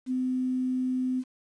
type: tone with quantisation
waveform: sine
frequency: 255.7 Hz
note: C4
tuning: 40 cents flat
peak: -25 dBFS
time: 0.06-1.24 s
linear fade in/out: 50 ms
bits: 9
effects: resampled to 22050 Hz